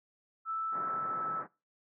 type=tone with pitch glide; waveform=sine; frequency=1318.5 to 1310.1 Hz; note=E6 to E6; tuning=0 to -11 cents; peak=-32 dBFS; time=0.45-1.44 s; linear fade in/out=50 ms; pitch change=-11 cents; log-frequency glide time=0.92-1.26 s
type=band-pass noise; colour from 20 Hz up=white; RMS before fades=-45 dBFS; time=0.71-1.48 s; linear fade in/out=50 ms; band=120 to 1600 Hz; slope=48 dB/octave
effects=noise-tail reverb RT60 0.3 s tail -22 dB re dry